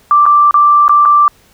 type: tone with dropouts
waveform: sine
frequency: 1174.7 Hz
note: D6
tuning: in tune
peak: -4 dBFS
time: 0.11-1.28 s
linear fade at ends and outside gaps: 1 ms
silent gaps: 0.256-0.263 / 0.51-0.542 / 0.881-0.894 / 1.053-1.057 s
effects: pink hiss -48 dBFS RMS until 1.53 s